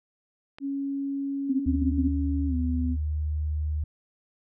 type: click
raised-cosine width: 0.3 ms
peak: -26 dBFS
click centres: 0.585 s
type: tone with pitch glide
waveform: sine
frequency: 277.2 to 251.3 Hz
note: C#4 to B3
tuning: 0 to +30 cents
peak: -27 dBFS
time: 0.6-2.97 s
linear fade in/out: 50 ms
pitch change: -170 cents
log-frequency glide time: 2.47-2.55 s
type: tone bursts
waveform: sine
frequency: 261.6 Hz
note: C4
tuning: in tune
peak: -24 dBFS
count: 4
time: 1.49-2.083 s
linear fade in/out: 10 ms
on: 110 ms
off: 51 ms
type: tone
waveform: sine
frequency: 76 Hz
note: D#2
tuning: 40 cents flat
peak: -25 dBFS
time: 1.66-3.84 s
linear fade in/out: 5 ms
effects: none